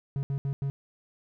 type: tone bursts at uneven times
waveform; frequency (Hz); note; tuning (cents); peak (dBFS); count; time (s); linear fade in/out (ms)
triangle; 138.3; C#3; -4; -25; 4; 0.16-0.23 / 0.3-0.38 / 0.45-0.53 / 0.62-0.7; 0
effects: none